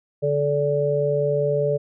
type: harmonic tone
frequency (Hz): 145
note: D3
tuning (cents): -22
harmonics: 1 / 3 / 4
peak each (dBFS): -25 / -22 / -22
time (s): 0.22-1.78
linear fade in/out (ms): 20
effects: none